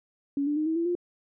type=tone with pitch steps; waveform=sine; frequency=281.3 / 294.1 / 307.5 / 321.5 / 336.1 / 351.4 Hz; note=C#4 / D4 / D#4 / E4 / E4 / F4; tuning=+26 / +3 / -20 / -43 / +34 / +11 cents; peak=-24 dBFS; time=0.37-0.952 s; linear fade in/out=2 ms; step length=97 ms; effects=none